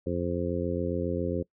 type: harmonic tone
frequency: 87.31 Hz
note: F2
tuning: in tune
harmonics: 1 / 2 / 3 / 4 / 5 / 6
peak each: -34 / -34 / -34 / -34 / -34 / -34 dBFS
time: 0.06-1.43 s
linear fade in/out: 10 ms
effects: noise-tail reverb RT60 0.1 s tail -23 dB re dry